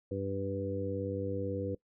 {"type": "harmonic tone with a mistuned harmonic", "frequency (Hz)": 98, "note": "G2", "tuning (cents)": 0, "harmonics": [1, 2, 3, 4, 5], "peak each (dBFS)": [-38, -42, -39, -42, -36], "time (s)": [0.11, 1.75], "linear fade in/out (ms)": 5, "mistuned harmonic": 1, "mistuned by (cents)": -16, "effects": ["noise-tail reverb RT60 0.1 s tail -21 dB re dry"]}